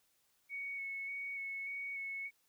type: tone with vibrato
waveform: sine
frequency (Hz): 2217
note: C#7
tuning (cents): 0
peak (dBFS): -39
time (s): 0.49-2.31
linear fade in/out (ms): 50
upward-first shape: square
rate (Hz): 1.7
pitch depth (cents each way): 13
effects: white hiss -75 dBFS RMS until 2.48 s